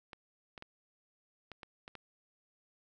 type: clicks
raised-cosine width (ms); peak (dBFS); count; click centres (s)
0.3; -30; 7; 0.132 / 0.578 / 0.624 / 1.517 / 1.632 / 1.879 / 1.953
effects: none